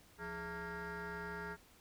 sine tone with frequency modulation, 906 Hz, A#5, 50 cents flat, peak -39 dBFS, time 0.18-1.57 s, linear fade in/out 50 ms, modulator 244 Hz, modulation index 3.5, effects tanh soft clip ceiling -40 dBFS + pink hiss -64 dBFS RMS until 1.8 s

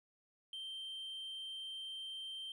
sine tone, 3136 Hz, G7, in tune, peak -40 dBFS, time 0.53-2.52 s, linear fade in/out 2 ms, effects tanh soft clip ceiling -42 dBFS

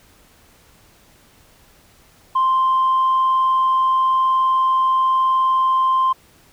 sine tone, 1046.5 Hz, C6, in tune, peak -12 dBFS, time 2.35-6.13 s, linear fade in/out 10 ms, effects tanh soft clip ceiling -11 dBFS + pink hiss -52 dBFS RMS until 6.52 s

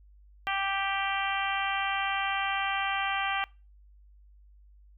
harmonic tone, 392 Hz, G4, in tune, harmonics 2 / 3 / 4 / 5 / 6 / 7 / 8, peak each -32 / -34 / -35 / -36 / -37 / -37 / -38 dBFS, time 0.47-3.44 s, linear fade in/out 0 ms, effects noise-tail reverb RT60 0.3 s tail -23 dB re dry + added 50 Hz sine -53 dBFS peak until 4.97 s

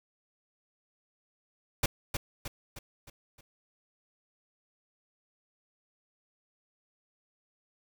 pink noise with echo, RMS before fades -26 dBFS, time 1.83-1.86 s, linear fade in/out 5 ms, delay 310 ms, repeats 5, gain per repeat -6 dB, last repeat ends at 3.41 s, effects none

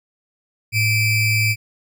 square ring-modulated tone, 1220 Hz, D#6, 34 cents flat, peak -13 dBFS, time 0.72-1.56 s, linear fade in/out 50 ms, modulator 1110 Hz, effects none

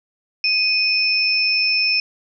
sine tone pair together, 2500 / 5297 Hz, D#7 / E8, +8 / +8 cents, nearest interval octave + minor second, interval 1300 cents, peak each -18 dBFS, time 0.44-2 s, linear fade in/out 2 ms, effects none

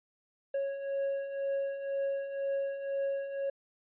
triangle beating tone pair, 550 / 552 Hz, C#5 / C#5, -14 / -7 cents, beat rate 2 Hz, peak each -37 / -30 dBFS, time 0.54-3.5 s, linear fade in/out 5 ms, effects resampled to 8000 Hz

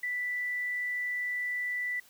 sine tone, 1975.5 Hz, B6, in tune, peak -30 dBFS, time 0.03-2 s, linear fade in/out 5 ms, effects white hiss -59 dBFS RMS until 2.09 s

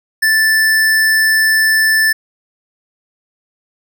square tone, 1760 Hz, A6, in tune, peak -10 dBFS, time 0.22-2.13 s, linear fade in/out 10 ms, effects none

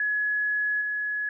sine tone with level steps, 1691 Hz, G#6, 31 cents sharp, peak -23 / -26 dBFS, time 0-1.29 s, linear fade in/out 2 ms, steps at 0.81 s, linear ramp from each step 5 ms, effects none

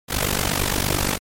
pink noise with amplitude modulation, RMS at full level -18 dBFS, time 0.08-1.19 s, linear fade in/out 50 ms, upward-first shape sine, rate 48.7 Hz, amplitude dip 95%, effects MP3 64 kbps

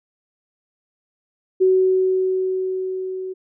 sine tone with level ramp, 374.7 Hz, F#4, 22 cents sharp, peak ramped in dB -11 to -26 dBFS, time 1.6-3.34 s, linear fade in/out 20 ms, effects none

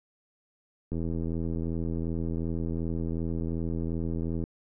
click train, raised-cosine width 3 ms, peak -20 dBFS, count 292, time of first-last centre 0.92-4.439 s, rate 82.7 Hz, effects none

